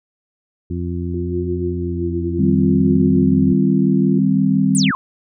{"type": "harmonic tone", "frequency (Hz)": 87.31, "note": "F2", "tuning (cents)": 0, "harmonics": [1, 2, 3, 4], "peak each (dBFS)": [-23, -26, -28, -29], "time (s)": [0.7, 3.53], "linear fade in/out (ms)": 5}
{"type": "tone with vibrato", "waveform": "sine", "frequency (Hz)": 347.8, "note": "F4", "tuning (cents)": -7, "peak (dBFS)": -22, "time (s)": [1.14, 4.19], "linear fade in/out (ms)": 5, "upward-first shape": "sine", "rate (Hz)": 0.66, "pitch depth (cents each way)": 45}
{"type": "chord", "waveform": "sine", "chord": "C minor", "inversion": "first", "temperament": "equal", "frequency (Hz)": [155.56, 196, 261.6], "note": ["Eb3", "G3", "C4"], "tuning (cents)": [0, 0, 0], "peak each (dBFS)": [-19, -15, -17], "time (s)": [2.39, 4.91], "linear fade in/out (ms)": 5}
{"type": "exponential sweep", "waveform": "sine", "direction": "down", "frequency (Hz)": [9970, 987.8], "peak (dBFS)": -18, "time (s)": [4.75, 4.95], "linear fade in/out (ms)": 0}
{"effects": []}